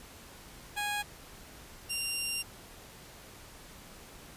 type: tone pair in turn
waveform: 15% pulse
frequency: 826 / 2778 Hz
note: G#5 / F7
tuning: -10 / -10 cents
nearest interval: octave + major sixth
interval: 2100 cents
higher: second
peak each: -25 dBFS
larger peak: neither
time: 0.76-1.03 / 1.89-2.43 s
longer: second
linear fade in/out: 20 ms
effects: pink hiss -51 dBFS RMS until 4.36 s + resampled to 32000 Hz